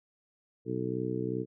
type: harmonic tone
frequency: 62.6 Hz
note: B1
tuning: 24 cents sharp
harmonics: 2 / 3 / 4 / 5 / 6 / 7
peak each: -37 / -38 / -40 / -36 / -38 / -36 dBFS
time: 0.65-1.46 s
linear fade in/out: 50 ms
effects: none